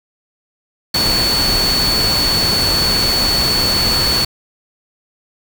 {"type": "tone in noise", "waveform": "sine", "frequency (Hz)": 4438, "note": "C#8", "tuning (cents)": 1, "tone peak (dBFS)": -14, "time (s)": [0.94, 4.25], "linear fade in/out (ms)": 5, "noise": "pink", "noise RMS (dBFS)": -19, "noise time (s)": [0.94, 4.25], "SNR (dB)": 2, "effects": []}